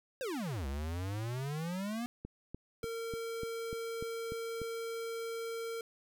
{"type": "exponential two-way sweep", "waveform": "square", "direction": "down then up", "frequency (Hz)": [557, 66.2, 245.1], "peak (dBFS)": -36, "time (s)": [0.21, 2.06], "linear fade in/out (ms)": 0, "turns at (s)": 0.67}
{"type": "click train", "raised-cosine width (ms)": 3, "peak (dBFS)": -29, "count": 9, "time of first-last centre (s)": [2.25, 4.617], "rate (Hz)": 3.38}
{"type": "tone", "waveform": "square", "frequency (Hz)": 457.8, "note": "A#4", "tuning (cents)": -31, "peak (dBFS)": -38, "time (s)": [2.83, 5.81], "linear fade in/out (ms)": 2}
{"effects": []}